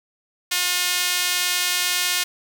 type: tone with high-pass filter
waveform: sawtooth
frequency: 358.1 Hz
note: F4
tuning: 43 cents sharp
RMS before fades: -22 dBFS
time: 0.51-2.24 s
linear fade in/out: 10 ms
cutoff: 2600 Hz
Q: 0.81
effects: none